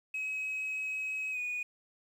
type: tone with pitch glide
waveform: sine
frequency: 2551 to 2466 Hz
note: D#7 to D#7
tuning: +43 to -16 cents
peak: -31 dBFS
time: 0.14-1.63 s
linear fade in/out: 5 ms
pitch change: -59 cents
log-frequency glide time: 1.31-1.4 s
effects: tanh soft clip ceiling -31 dBFS + 10-bit